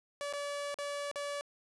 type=tone with dropouts; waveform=sawtooth; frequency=574 Hz; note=D5; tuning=40 cents flat; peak=-32 dBFS; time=0.21-1.41 s; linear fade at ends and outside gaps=0 ms; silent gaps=0.327-0.336 / 0.743-0.787 / 1.114-1.158 s; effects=resampled to 24000 Hz + 12-bit